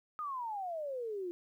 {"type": "exponential sweep", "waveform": "sine", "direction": "down", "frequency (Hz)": [1261, 341.5], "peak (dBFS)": -36, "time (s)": [0.19, 1.31], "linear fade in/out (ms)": 0, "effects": ["12-bit"]}